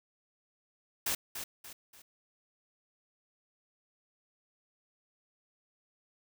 white noise with echo, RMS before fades -32 dBFS, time 1.06-1.15 s, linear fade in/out 5 ms, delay 290 ms, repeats 3, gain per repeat -8 dB, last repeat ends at 2.02 s, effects none

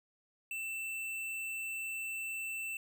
sine tone with hard clipping, 2669 Hz, E7, 21 cents sharp, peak -38 dBFS, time 0.51-2.77 s, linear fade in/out 2 ms, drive 15 dB, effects none

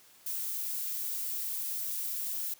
violet noise, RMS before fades -35 dBFS, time 0.26-2.54 s, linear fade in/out 5 ms, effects white hiss -59 dBFS RMS until 2.59 s + high-pass 80 Hz 12 dB/octave

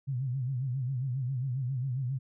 sine tone with vibrato, 129.4 Hz, C3, 19 cents flat, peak -29 dBFS, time 0.07-2.19 s, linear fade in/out 20 ms, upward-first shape sine, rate 7.4 Hz, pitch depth 120 cents each way, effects none

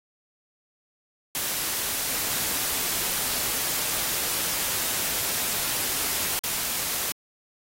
white noise with dropouts, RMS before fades -27 dBFS, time 1.35-7.12 s, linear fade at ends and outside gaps 0 ms, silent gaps 6.391-6.438 s, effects AAC 48 kbps

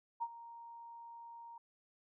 sine tone with ADSR envelope, 932.3 Hz, A#5, in tune, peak -33 dBFS, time 0.2-1.58 s, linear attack 24 ms, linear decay 50 ms, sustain -16 dB, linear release 4 ms, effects none

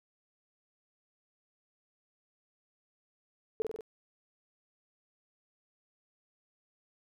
sine tone with echo, 440 Hz, A4, in tune, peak -28 dBFS, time 3.6-3.62 s, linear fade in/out 0 ms, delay 47 ms, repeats 4, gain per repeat -3 dB, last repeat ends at 3.808 s, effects none

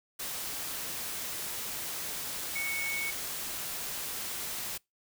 sine tone in noise, 2217 Hz, C#7, in tune, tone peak -32 dBFS, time 2.55-3.11 s, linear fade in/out 10 ms, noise white, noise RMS -37 dBFS, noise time 0.19-4.78 s, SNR +2 dB, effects noise-tail reverb RT60 0.2 s tail -25 dB re dry

